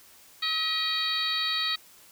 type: harmonic tone with a mistuned harmonic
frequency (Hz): 639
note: D#5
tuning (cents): +46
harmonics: 2 / 3 / 4 / 5 / 6 / 7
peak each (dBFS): -35 / -34 / -36 / -36 / -29 / -31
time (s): 0.42-1.76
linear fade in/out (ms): 10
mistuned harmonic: 4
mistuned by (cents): -68
effects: white hiss -54 dBFS RMS until 2.11 s